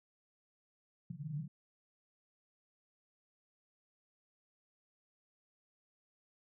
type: band-pass noise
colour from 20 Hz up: white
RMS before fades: -42 dBFS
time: 1.1-1.48 s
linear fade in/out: 10 ms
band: 140 to 170 Hz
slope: 96 dB/octave
effects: none